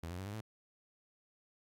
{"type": "tone with pitch steps", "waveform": "sawtooth", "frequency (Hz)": [83, 88.96, 95.34, 102.18, 109.52], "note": ["E2", "F2", "G2", "G#2", "A2"], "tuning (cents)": [12, 32, -48, -28, -8], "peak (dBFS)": -37, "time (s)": [0.03, 0.41], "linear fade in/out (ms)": 5, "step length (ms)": 76, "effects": ["AAC 64 kbps"]}